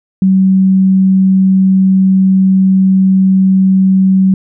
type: tone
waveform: sine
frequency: 190 Hz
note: F#3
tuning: 46 cents sharp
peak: -5 dBFS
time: 0.22-4.34 s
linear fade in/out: 2 ms
effects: none